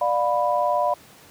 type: chord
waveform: sine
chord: B diminished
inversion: first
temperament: just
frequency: 592.7 / 711.2 / 987.8 Hz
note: D5 / F5 / B5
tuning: +16 / +31 / 0 cents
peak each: -23 dBFS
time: 0.01-0.94 s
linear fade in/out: 5 ms
effects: pink hiss -49 dBFS RMS until 1.3 s + high-pass 100 Hz 12 dB/octave